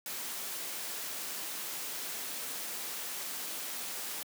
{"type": "noise", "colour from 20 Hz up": "white", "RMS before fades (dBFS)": -39, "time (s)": [0.06, 4.23], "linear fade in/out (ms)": 2, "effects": ["high-pass 200 Hz 12 dB/octave"]}